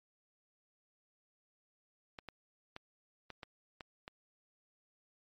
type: clicks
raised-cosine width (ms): 0.3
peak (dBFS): -29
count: 7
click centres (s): 2.188 / 2.287 / 2.764 / 3.303 / 3.432 / 3.808 / 4.079
effects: MP3 48 kbps